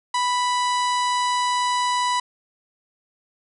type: harmonic tone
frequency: 987.8 Hz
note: B5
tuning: in tune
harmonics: 1 / 2 / 3 / 4 / 5 / 6 / 7 / 8 / 9 / 10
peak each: -20 / -30 / -33 / -31 / -36 / -40 / -39 / -39 / -42 / -44 dBFS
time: 0.14-2.2 s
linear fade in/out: 5 ms
effects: none